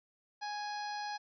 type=harmonic tone; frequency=830.6 Hz; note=G#5; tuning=in tune; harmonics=1 / 2 / 3 / 4 / 5 / 6 / 7; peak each=-38 / -45 / -53 / -57 / -49 / -49 / -57 dBFS; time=0.41-1.18 s; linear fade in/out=20 ms; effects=none